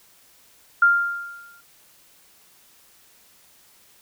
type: tone with exponential decay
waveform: sine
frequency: 1396.9 Hz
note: F6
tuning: in tune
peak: -10 dBFS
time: 0.82-1.61 s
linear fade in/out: 5 ms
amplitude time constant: 170 ms
effects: white hiss -55 dBFS RMS until 4.01 s